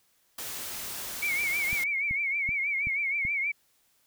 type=noise; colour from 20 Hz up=white; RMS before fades=-37 dBFS; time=0.38-1.84 s; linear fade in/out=5 ms
type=tone with vibrato; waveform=sine; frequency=2239 Hz; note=C#7; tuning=17 cents sharp; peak=-26 dBFS; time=1.22-3.52 s; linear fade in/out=10 ms; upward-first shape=triangle; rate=6.3 Hz; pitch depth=110 cents each way
type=click train; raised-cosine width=5 ms; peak=-26 dBFS; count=5; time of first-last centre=1.73-3.251 s; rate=2.63 Hz
effects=white hiss -68 dBFS RMS until 4.06 s